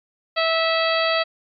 harmonic tone, 653 Hz, E5, 17 cents flat, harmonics 1 / 2 / 3 / 4 / 5 / 6 / 7, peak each -21 / -24 / -26 / -27 / -28 / -29 / -29 dBFS, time 0.36-1.24 s, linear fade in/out 20 ms, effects MP3 96 kbps

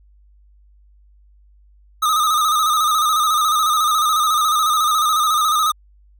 square tone with vibrato, 1244.5 Hz, D#6, in tune, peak -15 dBFS, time 2.02-5.72 s, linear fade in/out 10 ms, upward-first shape square, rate 14 Hz, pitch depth 51 cents each way, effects added 50 Hz sine -48 dBFS peak until 6.19 s

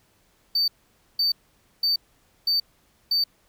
triangle tone bursts, 4585 Hz, D8, 42 cents flat, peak -18 dBFS, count 5, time 0.55-3.24 s, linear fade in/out 5 ms, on 130 ms, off 510 ms, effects pink hiss -63 dBFS RMS until 3.48 s

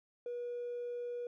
sine tone with hard clipping, 483.3 Hz, B4, 38 cents flat, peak -38 dBFS, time 0.26-1.27 s, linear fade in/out 2 ms, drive 1 dB, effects none

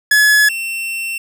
45% pulse tone pair in turn, 1701 / 2700 Hz, G#6 / E7, +41 / +41 cents, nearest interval minor sixth, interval 800 cents, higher second, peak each -8 / -20 dBFS, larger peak first, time 0.11-0.49 / 0.49-1.18 s, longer second, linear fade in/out 5 ms, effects none

